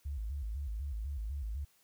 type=tone with vibrato; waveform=sine; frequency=61.8 Hz; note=B1; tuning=2 cents sharp; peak=-35 dBFS; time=0.05-1.65 s; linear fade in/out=10 ms; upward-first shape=square; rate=4 Hz; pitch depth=240 cents each way; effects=white hiss -69 dBFS RMS until 1.83 s